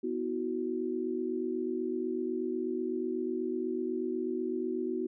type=chord; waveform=sine; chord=B suspended fourth; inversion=none; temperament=equal with one note detuned; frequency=246.9 / 321.9 / 370 Hz; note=B3 / E4 / F#4; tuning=0 / -41 / 0 cents; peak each=-36 / -36 / -33 dBFS; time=0.03-5.07 s; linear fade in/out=10 ms; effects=none